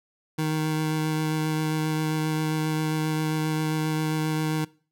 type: tone with vibrato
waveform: 25% pulse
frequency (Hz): 155.9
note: D#3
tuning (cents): +4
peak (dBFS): -20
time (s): 0.38-4.65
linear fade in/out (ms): 10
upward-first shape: sine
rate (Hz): 7.5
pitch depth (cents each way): 10
effects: noise-tail reverb RT60 0.4 s tail -22 dB re dry